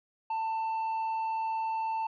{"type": "tone with tanh clipping", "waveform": "sine", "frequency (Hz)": 891, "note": "A5", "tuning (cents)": 22, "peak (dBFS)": -30, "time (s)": [0.3, 2.07], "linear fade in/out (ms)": 5, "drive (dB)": 4, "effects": []}